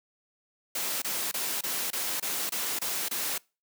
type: noise bursts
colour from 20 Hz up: white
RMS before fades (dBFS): -31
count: 9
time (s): 0.75-3.38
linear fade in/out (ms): 5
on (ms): 270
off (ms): 25
effects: noise-tail reverb RT60 0.3 s tail -25 dB re dry + high-pass 200 Hz 12 dB/octave